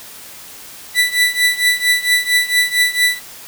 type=tone with tremolo; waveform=30% pulse; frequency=1975.5 Hz; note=B6; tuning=in tune; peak=-6 dBFS; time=0.94-3.2 s; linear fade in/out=50 ms; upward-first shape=triangle; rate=4.4 Hz; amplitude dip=90%; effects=white hiss -36 dBFS RMS until 3.47 s